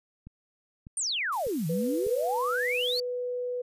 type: click train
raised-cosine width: 5 ms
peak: -32 dBFS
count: 4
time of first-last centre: 0.27-2.066 s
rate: 1.67 Hz
type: exponential two-way sweep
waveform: sine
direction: down then up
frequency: 9450 to 150.9 to 4623 Hz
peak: -27 dBFS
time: 0.97-3 s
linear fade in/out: 2 ms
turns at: 1.67 s
type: noise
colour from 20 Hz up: blue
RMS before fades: -44 dBFS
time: 1.32-3 s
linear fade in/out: 5 ms
type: tone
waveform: sine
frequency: 493.9 Hz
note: B4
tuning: in tune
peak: -29 dBFS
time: 1.69-3.62 s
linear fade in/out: 10 ms
effects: resampled to 32000 Hz